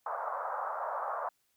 white band-pass noise, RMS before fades -36 dBFS, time 0.06-1.29 s, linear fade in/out 5 ms, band 560 to 1300 Hz, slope 48 dB/octave, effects white hiss -75 dBFS RMS until 1.56 s

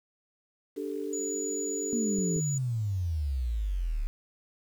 sine chord, D suspended fourth, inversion none, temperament equal, 293.7 / 392 / 440 Hz, D4 / G4 / A4, 0 / 0 / 0 cents, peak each -36 dBFS, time 0.76-2.41 s, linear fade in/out 20 ms
sine tone, 6900 Hz, A8, 35 cents flat, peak -33 dBFS, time 1.13-2.58 s, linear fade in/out 2 ms
sine exponential sweep, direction down, 241.3 to 34.65 Hz, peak -27 dBFS, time 1.93-4.07 s, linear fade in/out 0 ms
clicks, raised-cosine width 5 ms, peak -31 / -30 dBFS, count 2, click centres 2.186 / 2.364 s
effects 9-bit

